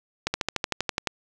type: slowing click train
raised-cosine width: 0.2 ms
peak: -7 dBFS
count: 11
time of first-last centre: 0.27-1.072 s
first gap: 70 ms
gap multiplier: 1.03
effects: none